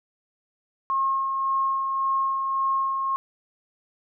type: tone with tremolo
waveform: sine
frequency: 1078 Hz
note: C#6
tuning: 49 cents flat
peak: -20 dBFS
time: 0.9-3.16 s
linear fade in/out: 0 ms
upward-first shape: sine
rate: 1.8 Hz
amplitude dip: 35%
effects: none